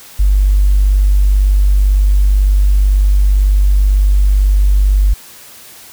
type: tone with tanh clipping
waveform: triangle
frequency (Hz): 49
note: G1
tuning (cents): 0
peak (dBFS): -6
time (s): 0.19-5.14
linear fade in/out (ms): 10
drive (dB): 2
effects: white hiss -37 dBFS RMS until 5.92 s